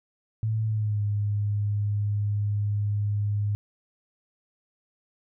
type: tone with pitch glide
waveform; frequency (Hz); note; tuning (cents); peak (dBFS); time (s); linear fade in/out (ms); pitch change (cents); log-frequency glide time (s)
sine; 110 to 103.23; A2 to G#2; 0 to -10; -23; 0.43-3.55; 0; -110; 0.65-1.02
effects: none